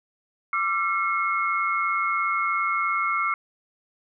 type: tone cluster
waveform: sine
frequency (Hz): 1174 / 1357 / 2166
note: D6 / E6 / C#7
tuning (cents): -1 / +50 / -41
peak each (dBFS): -26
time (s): 0.53-3.34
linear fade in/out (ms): 2
effects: none